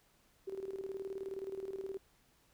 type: tone with tremolo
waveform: sine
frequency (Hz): 387.3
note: G4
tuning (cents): -21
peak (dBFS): -37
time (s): 0.47-1.98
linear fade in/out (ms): 10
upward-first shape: square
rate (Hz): 19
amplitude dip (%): 65
effects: pink hiss -70 dBFS RMS until 2.53 s